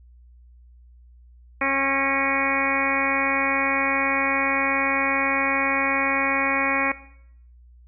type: harmonic tone with a mistuned harmonic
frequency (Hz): 272.5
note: C#4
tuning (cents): -29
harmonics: 1 / 2 / 3 / 4 / 5 / 6 / 7 / 8 / 9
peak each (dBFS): -29 / -28 / -31 / -28 / -31 / -32 / -27 / -27 / -29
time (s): 1.61-6.92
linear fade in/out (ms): 5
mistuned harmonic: 8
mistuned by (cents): +32
effects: noise-tail reverb RT60 0.7 s tail -17 dB re dry + added 60 Hz sine -47 dBFS peak until 7.87 s